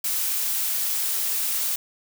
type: noise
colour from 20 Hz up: blue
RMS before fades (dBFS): -25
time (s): 0.04-1.76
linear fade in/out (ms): 5
effects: none